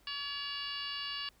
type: harmonic tone with a mistuned harmonic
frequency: 568 Hz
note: C#5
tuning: 42 cents sharp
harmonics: 2 / 3 / 4 / 5 / 6 / 7 / 8 / 9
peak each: -46 / -46 / -51 / -40 / -47 / -49 / -43 / -52 dBFS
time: 0.07-1.29 s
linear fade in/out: 2 ms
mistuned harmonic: 4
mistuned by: +21 cents
effects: added 50 Hz sine -67 dBFS peak until 1.4 s + pink hiss -67 dBFS RMS until 1.4 s